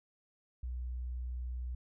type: tone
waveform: sine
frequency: 61.7 Hz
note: B1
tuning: 1 cent flat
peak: -36 dBFS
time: 0.63-1.75 s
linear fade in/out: 5 ms
effects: none